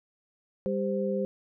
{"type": "tone cluster", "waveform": "sine", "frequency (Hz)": [198.7, 394.8, 520], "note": ["G3", "G4", "C5"], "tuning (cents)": [24, 12, -11], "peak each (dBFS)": [-30, -32, -30], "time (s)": [0.66, 1.25], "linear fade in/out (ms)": 0, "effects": []}